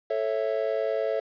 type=chord; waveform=triangle; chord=A major; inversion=none; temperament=just; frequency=440 / 550 / 660 Hz; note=A4 / C#5 / E5; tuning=0 / -14 / +2 cents; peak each=-27 dBFS; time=0.1-1.2 s; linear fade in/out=5 ms; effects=resampled to 11025 Hz + 9-bit